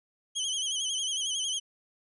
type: tone with vibrato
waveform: 25% pulse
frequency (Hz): 3136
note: G7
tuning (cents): 0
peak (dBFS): -25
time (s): 0.35-1.6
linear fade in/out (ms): 20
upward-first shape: sine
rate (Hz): 11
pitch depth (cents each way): 87
effects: resampled to 24000 Hz